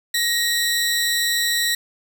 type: tone pair together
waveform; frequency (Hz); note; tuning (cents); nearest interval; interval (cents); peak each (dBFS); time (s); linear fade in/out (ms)
sawtooth; 1882 / 3979; A#6 / B7; +16 / +12; octave + minor second; 1296; -18; 0.14-1.75; 5
effects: none